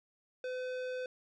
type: tone with tanh clipping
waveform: sine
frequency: 507 Hz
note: B4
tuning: 45 cents sharp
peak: -38 dBFS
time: 0.44-1.06 s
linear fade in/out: 2 ms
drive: 16 dB
effects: none